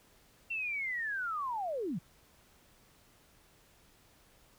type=linear sweep; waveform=sine; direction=down; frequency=2731 to 140 Hz; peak=-33 dBFS; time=0.5-1.99 s; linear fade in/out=10 ms; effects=pink hiss -64 dBFS RMS until 4.58 s